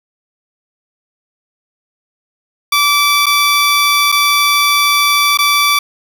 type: tone with dropouts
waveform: 15% pulse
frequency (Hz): 1159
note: D6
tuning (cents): -23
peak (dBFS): -3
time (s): 2.72-5.79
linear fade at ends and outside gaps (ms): 5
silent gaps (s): 3.259-3.265 / 4.119-4.123 / 5.374-5.387
effects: none